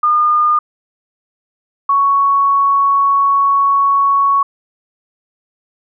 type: tone pair in turn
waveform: sine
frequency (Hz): 1215 / 1113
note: D#6 / C#6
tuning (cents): -42 / +7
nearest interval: major second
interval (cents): 151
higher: first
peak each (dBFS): -9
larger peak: neither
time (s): 0.03-0.59 / 1.89-4.43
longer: second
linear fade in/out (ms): 5
effects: none

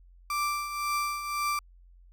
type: tone with tremolo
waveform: 35% pulse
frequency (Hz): 1174.7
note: D6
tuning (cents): 0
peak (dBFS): -24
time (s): 0.3-1.59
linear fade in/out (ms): 2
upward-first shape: triangle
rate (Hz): 1.9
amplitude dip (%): 65
effects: added 44 Hz sine -52 dBFS peak until 2.12 s

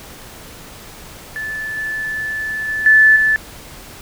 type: tone with level steps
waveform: sine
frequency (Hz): 1745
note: A6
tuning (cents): -15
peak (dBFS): -22 / -20 / -18 / -6 / -11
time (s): 1.36-3.36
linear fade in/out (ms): 0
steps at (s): 1.77 / 2.68 / 2.86 / 3.16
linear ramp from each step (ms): 2
effects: pink hiss -37 dBFS RMS until 4.01 s

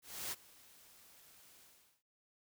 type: noise with ADSR envelope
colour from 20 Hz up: white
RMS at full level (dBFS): -40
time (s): 0.02-2.03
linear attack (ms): 300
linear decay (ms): 30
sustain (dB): -22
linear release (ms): 420
effects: none

